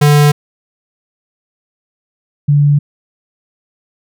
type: tone pair in turn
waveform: square / sine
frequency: 147 / 144.89 Hz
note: D3 / D3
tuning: +2 / -23 cents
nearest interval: unison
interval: 25 cents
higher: first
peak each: -6 dBFS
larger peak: neither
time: 0.01-0.32 / 2.48-2.79 s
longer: neither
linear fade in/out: 10 ms
effects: none